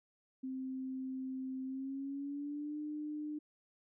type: tone with pitch glide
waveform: sine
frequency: 261.6 to 300.5 Hz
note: C4 to D4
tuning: 0 to +40 cents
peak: -38 dBFS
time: 0.43-3.39 s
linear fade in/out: 10 ms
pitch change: +240 cents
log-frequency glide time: 1.64-2.78 s
effects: none